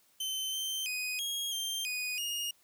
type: tone with pitch steps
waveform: sawtooth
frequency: 3075 / 3112 / 2497 / 3275 / 3164 / 2480 / 2852 Hz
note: G7 / G7 / D#7 / G#7 / G7 / D#7 / F7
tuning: -34 / -13 / +6 / -25 / +15 / -6 / +36 cents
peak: -30 dBFS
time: 0.2-2.51 s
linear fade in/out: 5 ms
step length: 330 ms
effects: white hiss -67 dBFS RMS until 2.63 s